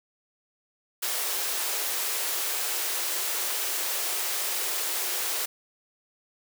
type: high-pass noise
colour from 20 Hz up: white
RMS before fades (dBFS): -29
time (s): 1.02-5.46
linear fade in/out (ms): 10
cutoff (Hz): 330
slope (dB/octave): 96
effects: none